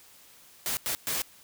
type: noise bursts at uneven times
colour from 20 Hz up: white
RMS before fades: -30 dBFS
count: 3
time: 0.66-0.77 / 0.86-0.95 / 1.07-1.22 s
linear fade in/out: 0 ms
effects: white hiss -55 dBFS RMS until 1.43 s